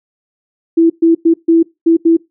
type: tone bursts at uneven times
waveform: sine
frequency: 330.9 Hz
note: E4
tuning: 7 cents sharp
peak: -5 dBFS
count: 6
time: 0.77-0.9 / 1.02-1.15 / 1.25-1.34 / 1.48-1.63 / 1.86-1.97 / 2.05-2.17 s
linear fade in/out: 10 ms
effects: noise-tail reverb RT60 0.2 s tail -22 dB re dry